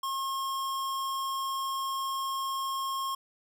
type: tone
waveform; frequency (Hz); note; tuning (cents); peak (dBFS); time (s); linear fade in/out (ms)
square; 1077; C6; +50; -31; 0.03-3.15; 5
effects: none